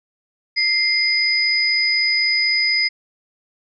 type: tone pair together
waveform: sine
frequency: 2093 / 4978 Hz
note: C7 / D#8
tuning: 0 / 0 cents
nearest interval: octave + minor third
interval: 1500 cents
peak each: -18 dBFS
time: 0.56-2.89 s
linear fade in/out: 20 ms
effects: none